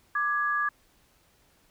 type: tone pair together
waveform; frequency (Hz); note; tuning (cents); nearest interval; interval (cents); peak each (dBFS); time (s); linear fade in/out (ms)
sine; 1181.6 / 1671; D6 / G#6; +10 / +10; tritone; 600; -27; 0.15-0.69; 5
effects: pink hiss -64 dBFS RMS until 1.7 s